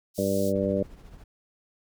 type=high-pass noise; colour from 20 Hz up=pink; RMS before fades=-41 dBFS; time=0.14-0.53 s; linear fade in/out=50 ms; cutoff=4700 Hz; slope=24 dB/octave
type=harmonic tone; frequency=98 Hz; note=G2; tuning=in tune; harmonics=1 / 2 / 3 / 4 / 5 / 6; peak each=-34 / -28 / -32 / -32 / -29 / -28 dBFS; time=0.18-0.83 s; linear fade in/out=5 ms
type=noise with tremolo; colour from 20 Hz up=brown; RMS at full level=-43 dBFS; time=0.55-1.24 s; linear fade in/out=5 ms; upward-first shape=triangle; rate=14 Hz; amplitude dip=60%
effects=none